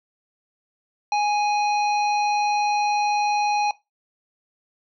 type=harmonic tone with a mistuned harmonic; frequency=830.6 Hz; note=G#5; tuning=in tune; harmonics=1 / 3 / 5 / 7; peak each=-19 / -29 / -33 / -36 dBFS; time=1.12-3.71 s; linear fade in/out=2 ms; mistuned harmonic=7; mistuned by=-20 cents; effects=noise-tail reverb RT60 0.2 s tail -18 dB re dry